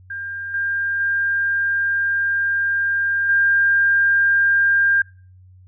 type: tone with level steps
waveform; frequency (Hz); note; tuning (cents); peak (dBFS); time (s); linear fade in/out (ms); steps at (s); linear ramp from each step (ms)
sine; 1600; G6; +35; -26 / -19 / -17 / -13; 0.1-5.02; 5; 0.54 / 1 / 3.29; 2
effects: noise-tail reverb RT60 0.4 s tail -23 dB re dry + added 92 Hz sine -44 dBFS peak until 5.67 s